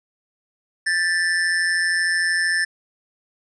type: tone with amplitude modulation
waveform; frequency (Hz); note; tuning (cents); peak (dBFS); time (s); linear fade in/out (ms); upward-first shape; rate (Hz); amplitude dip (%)
square; 1762; A6; +2; -16; 0.86-2.65; 10; sine; 173; 60
effects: resampled to 22050 Hz